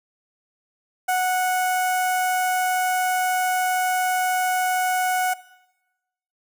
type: tone with notch filter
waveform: sawtooth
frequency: 737 Hz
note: F#5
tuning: 7 cents flat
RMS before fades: -21 dBFS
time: 1.08-5.34 s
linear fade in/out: 10 ms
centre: 4000 Hz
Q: 0.87
effects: noise-tail reverb RT60 1.0 s tail -19 dB re dry